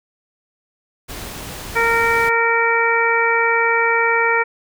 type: noise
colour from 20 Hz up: pink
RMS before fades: -31 dBFS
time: 1.08-2.3 s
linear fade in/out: 20 ms
type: harmonic tone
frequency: 461.7 Hz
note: A#4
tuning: 17 cents flat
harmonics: 1 / 2 / 3 / 4 / 5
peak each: -20 / -20 / -20 / -20 / -20 dBFS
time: 1.75-4.44 s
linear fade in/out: 20 ms
effects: none